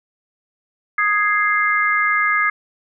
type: chord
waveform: sine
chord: Ab major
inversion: second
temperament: equal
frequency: 1244.5 / 1661.2 / 2093 Hz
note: Eb6 / Ab6 / C7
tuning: 0 / 0 / 0 cents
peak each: -19 dBFS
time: 0.98-2.5 s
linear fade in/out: 5 ms
effects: none